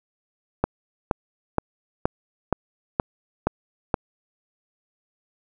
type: click train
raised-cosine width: 1 ms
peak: -5 dBFS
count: 8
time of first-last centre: 0.64-3.942 s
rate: 2.12 Hz
effects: none